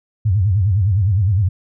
sine tone with vibrato, 98.4 Hz, G2, 7 cents sharp, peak -12 dBFS, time 0.25-1.49 s, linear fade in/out 10 ms, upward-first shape sine, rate 9.8 Hz, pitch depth 200 cents each way, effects none

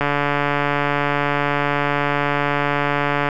click train, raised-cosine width 0.5 ms, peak -4 dBFS, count 473, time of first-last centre 0.01-3.288 s, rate 144 Hz, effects none

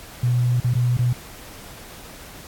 sine tone with dropouts, 122.7 Hz, B2, 11 cents flat, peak -16 dBFS, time 0.23-1.13 s, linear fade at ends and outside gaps 5 ms, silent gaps 0.602-0.643 / 0.738-0.752 / 0.97-0.989 s, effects pink hiss -41 dBFS RMS until 2.47 s + AAC 64 kbps

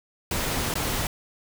pink noise with dropouts, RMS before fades -27 dBFS, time 0.31-1.07 s, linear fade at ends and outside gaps 2 ms, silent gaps 0.74-0.754 s, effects none

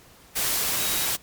sine tone in noise, 3825 Hz, A#7, 44 cents sharp, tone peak -34 dBFS, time 0.78-1.07 s, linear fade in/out 20 ms, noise white, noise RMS -25 dBFS, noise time 0.35-1.17 s, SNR -12 dB, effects pink hiss -52 dBFS RMS until 1.22 s + MP3 96 kbps

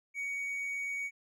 triangle tone with amplitude modulation, 2245 Hz, C#7, 21 cents sharp, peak -31 dBFS, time 0.14-1.11 s, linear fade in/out 50 ms, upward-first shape sine, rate 88.1 Hz, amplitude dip 25%, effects none

